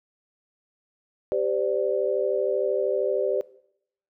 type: chord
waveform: sine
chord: G suspended fourth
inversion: none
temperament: equal with one note detuned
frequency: 392 / 514.3 / 587.3 Hz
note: G4 / C5 / D5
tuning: 0 / -30 / 0 cents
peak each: -26 dBFS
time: 1.32-3.41 s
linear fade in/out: 0 ms
effects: noise-tail reverb RT60 0.7 s tail -19 dB re dry